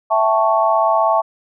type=chord; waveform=sine; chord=A dominant seventh; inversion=second; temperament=equal; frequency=659.3 / 784 / 880 / 1108.7 Hz; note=E5 / G5 / A5 / C#6; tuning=0 / 0 / 0 / 0 cents; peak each=-16 / -22 / -17 / -18 dBFS; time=0.1-1.22 s; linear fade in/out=20 ms; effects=none